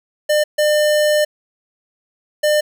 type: tone bursts at uneven times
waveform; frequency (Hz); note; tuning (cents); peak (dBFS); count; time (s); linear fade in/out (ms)
square; 600; D5; +37; -13; 3; 0.29-0.44 / 0.58-1.25 / 2.43-2.61; 10
effects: none